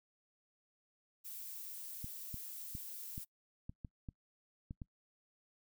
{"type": "noise", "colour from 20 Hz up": "violet", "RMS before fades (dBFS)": -47, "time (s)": [1.24, 3.25], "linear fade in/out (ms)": 20}
{"type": "clicks", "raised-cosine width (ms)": 5, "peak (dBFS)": -32, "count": 9, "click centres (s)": [2.044, 2.343, 2.751, 3.179, 3.695, 3.848, 4.088, 4.709, 4.818]}
{"effects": ["noise-tail reverb RT60 0.1 s tail -24 dB re dry"]}